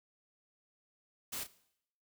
white noise with echo, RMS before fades -40 dBFS, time 1.32-1.44 s, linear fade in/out 10 ms, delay 32 ms, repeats 1, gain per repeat -10 dB, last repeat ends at 1.472 s, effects noise-tail reverb RT60 0.7 s tail -18 dB re dry

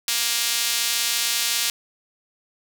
sawtooth tone with high-pass filter, 234.6 Hz, A#3, 11 cents sharp, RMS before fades -23 dBFS, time 0.08-1.7 s, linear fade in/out 2 ms, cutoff 3700 Hz, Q 0.84, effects none

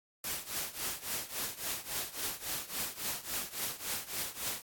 white noise with tremolo, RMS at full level -34 dBFS, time 0.24-4.62 s, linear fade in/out 2 ms, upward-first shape triangle, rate 3.6 Hz, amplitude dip 90%, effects AAC 64 kbps

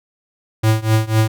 square tone with tremolo, 110 Hz, A2, in tune, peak -10 dBFS, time 0.63-1.28 s, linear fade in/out 10 ms, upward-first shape triangle, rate 4 Hz, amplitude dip 95%, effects none

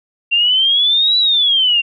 sine exponential two-way sweep, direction up then down, 2747 to 3969 to 2747 Hz, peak -10 dBFS, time 0.31-1.82 s, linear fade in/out 20 ms, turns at 1.18 s, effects none

